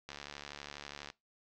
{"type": "click train", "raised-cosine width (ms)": 0.2, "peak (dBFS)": -26, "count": 74, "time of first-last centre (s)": [0.09, 1.101], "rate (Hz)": 72.2, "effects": ["noise-tail reverb RT60 0.2 s tail -21 dB re dry", "low-pass 7000 Hz 12 dB/octave"]}